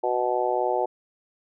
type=harmonic tone; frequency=123.7 Hz; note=B2; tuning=3 cents sharp; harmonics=3 / 4 / 5 / 6 / 7; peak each=-28 / -28 / -28 / -28 / -28 dBFS; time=0.03-0.86 s; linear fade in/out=10 ms; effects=none